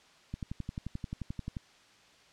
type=click train; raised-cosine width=5 ms; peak=-24 dBFS; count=15; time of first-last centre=0.34-1.568 s; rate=11.4 Hz; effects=white hiss -60 dBFS RMS until 2.32 s + low-pass 5000 Hz 12 dB/octave